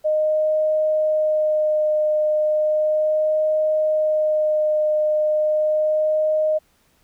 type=tone with vibrato; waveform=sine; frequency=615 Hz; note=D#5; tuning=20 cents flat; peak=-16 dBFS; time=0.04-6.59 s; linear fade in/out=20 ms; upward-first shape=sine; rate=0.35 Hz; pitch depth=12 cents each way; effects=pink hiss -61 dBFS RMS until 7.03 s